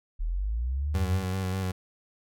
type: linear sweep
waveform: sine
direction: up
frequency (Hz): 36.71 to 92.6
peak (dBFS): -26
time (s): 0.19-1.24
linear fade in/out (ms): 20
type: tone with vibrato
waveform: 30% pulse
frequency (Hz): 94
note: F#2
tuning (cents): +28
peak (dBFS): -25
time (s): 0.94-1.72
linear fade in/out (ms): 10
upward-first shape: square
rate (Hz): 5.1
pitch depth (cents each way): 27
effects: none